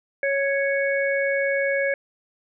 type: harmonic tone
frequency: 554.4 Hz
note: C#5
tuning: in tune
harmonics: 1 / 3 / 4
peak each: -22 / -26 / -27 dBFS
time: 0.23-1.94 s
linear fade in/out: 2 ms
effects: none